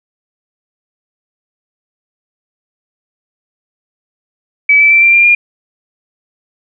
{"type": "tone with pitch steps", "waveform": "sine", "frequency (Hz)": [2291, 2315, 2339, 2364, 2388, 2413], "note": ["D7", "D7", "D7", "D7", "D7", "D7"], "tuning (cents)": [-44, -25, -8, 11, 28, 46], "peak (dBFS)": -4, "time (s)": [4.69, 5.35], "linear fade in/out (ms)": 5, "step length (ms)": 110, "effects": []}